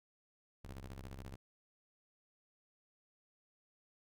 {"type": "ring-modulated tone", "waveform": "sawtooth", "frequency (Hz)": 66.5, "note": "C2", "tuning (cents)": 29, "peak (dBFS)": -40, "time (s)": [0.64, 1.36], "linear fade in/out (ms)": 10, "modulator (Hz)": 26.1, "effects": []}